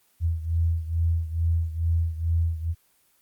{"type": "beating tone pair", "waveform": "sine", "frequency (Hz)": [82.41, 84.71], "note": ["E2", "E2"], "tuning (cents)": [0, 48], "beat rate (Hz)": 2.3, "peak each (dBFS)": [-23, -27], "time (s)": [0.2, 2.75], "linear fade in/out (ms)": 50, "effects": ["white hiss -64 dBFS RMS until 3.21 s", "Opus 24 kbps"]}